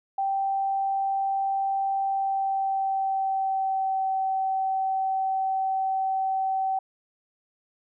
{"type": "tone with pitch glide", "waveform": "sine", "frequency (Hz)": [781, 766.7], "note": ["G5", "G5"], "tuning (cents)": [-7, -39], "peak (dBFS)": -23, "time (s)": [0.18, 6.79], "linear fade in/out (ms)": 5, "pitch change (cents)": -32, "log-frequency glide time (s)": [2.05, 4.07], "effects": []}